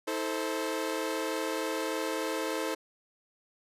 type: chord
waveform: sawtooth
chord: A minor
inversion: second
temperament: equal with one note detuned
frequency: 321.7 / 440 / 523.3 Hz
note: E4 / A4 / C5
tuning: -42 / 0 / 0 cents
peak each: -31 dBFS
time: 0.07-2.75 s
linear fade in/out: 10 ms
effects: resampled to 32000 Hz